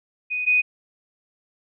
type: tone pair in turn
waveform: sine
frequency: 2489 / 2489 Hz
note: D#7 / D#7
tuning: 0 / 0 cents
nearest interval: unison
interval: 0 cents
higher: neither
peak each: -23 / -15 dBFS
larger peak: second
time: 0.3-0.46 / 0.46-0.62 s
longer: neither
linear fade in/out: 20 ms
effects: none